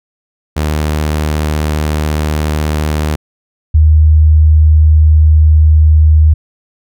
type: tone pair in turn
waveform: sawtooth / sine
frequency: 76.2 / 77.49 Hz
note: D#2 / D#2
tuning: -36 / -7 cents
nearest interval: unison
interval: 29 cents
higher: second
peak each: -8 / -3 dBFS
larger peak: second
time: 0.56-3.16 / 3.74-6.34 s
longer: neither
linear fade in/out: 10 ms
effects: none